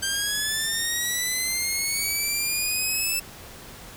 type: linear sweep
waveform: 10% pulse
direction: up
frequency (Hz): 1572 to 2646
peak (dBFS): -15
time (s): 0.02-3.2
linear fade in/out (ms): 10
effects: pink hiss -43 dBFS RMS until 3.96 s